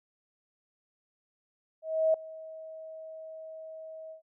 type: tone with ADSR envelope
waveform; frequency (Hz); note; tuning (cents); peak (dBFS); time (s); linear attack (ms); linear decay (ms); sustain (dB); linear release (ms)
sine; 638; D#5; +43; -20; 1.82-4.22; 320; 3; -21; 110
effects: none